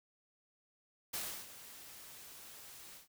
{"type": "noise with ADSR envelope", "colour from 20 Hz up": "white", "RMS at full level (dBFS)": -39, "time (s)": [1.13, 3.08], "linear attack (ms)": 11, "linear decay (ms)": 320, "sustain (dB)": -14, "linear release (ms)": 130, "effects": []}